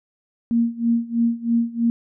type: tone with tremolo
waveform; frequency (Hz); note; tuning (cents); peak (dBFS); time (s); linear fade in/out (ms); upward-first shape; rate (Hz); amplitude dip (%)
sine; 233.1; A#3; 0; -14; 0.51-1.9; 0; sine; 3.1; 90
effects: none